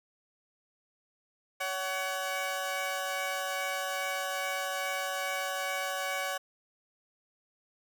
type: tone pair together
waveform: 15% pulse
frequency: 563.4 / 752 Hz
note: C#5 / F#5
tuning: +28 / +28 cents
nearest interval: perfect fourth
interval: 500 cents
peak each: -28 dBFS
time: 1.6-6.38 s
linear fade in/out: 10 ms
effects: none